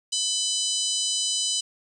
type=harmonic tone; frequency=1000 Hz; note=B5; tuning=21 cents sharp; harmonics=3 / 4 / 5 / 6 / 7 / 8 / 9; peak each=-29 / -30 / -31 / -32 / -32 / -33 / -34 dBFS; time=0.12-1.61 s; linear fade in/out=10 ms; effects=9-bit